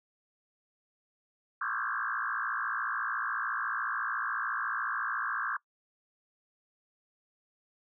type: tone with frequency modulation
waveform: sine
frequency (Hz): 1364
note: F6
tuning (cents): -41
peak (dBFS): -30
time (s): 1.61-5.57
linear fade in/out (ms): 5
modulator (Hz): 57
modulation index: 5.3
effects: noise-tail reverb RT60 0.1 s tail -22 dB re dry